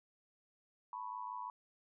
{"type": "tone with amplitude modulation", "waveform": "sine", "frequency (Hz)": 986, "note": "B5", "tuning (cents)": -3, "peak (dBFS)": -37, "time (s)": [0.93, 1.5], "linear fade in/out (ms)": 2, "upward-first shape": "sine", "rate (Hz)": 106, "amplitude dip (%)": 90, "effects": []}